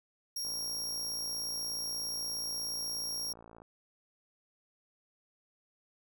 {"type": "tone", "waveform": "sawtooth", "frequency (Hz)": 5588, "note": "F8", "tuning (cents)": 0, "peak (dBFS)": -32, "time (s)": [0.36, 3.33], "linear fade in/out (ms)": 5}
{"type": "click train", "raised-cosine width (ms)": 1, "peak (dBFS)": -38, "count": 181, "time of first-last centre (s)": [0.45, 3.619], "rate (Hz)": 56.8}
{"effects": []}